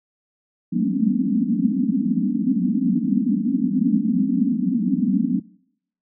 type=band-pass noise; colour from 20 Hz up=white; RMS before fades=-20 dBFS; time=0.72-5.4 s; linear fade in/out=10 ms; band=180 to 280 Hz; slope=96 dB/octave; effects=noise-tail reverb RT60 0.7 s tail -23 dB re dry